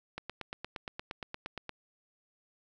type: click train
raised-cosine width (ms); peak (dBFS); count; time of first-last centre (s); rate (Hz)
0.3; -22; 14; 0.18-1.693; 8.59
effects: none